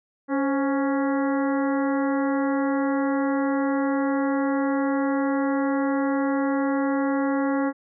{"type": "harmonic tone with a mistuned harmonic", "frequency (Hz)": 277.9, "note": "C#4", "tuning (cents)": 4, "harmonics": [1, 2, 3, 4, 5, 6, 7], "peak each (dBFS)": [-22, -28, -32, -34, -36, -38, -39], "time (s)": [0.28, 7.73], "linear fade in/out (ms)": 50, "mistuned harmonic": 2, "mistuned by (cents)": -71, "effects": []}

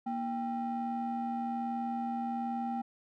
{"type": "ring-modulated tone", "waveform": "triangle", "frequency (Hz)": 276.8, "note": "C#4", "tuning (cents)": -2, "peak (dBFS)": -27, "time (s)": [0.06, 2.82], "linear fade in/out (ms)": 10, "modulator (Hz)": 513, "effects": []}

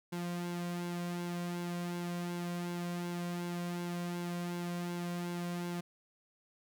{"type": "tone with flanger", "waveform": "sawtooth", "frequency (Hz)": 174.61, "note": "F3", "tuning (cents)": 0, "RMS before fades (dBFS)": -38, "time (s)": [0.12, 5.81], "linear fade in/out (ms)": 10, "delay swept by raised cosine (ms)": [1.6, 2.38], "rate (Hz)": 2.7, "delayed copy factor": -0.55, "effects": []}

